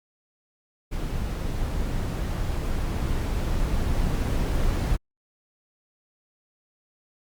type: noise with level ramp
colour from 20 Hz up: brown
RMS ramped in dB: -28 to -23 dBFS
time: 0.91-4.97 s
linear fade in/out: 20 ms
effects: Opus 48 kbps